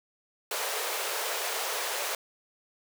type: high-pass noise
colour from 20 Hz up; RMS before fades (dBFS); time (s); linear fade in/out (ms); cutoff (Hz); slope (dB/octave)
pink; -32; 0.51-2.15; 2; 420; 48
effects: none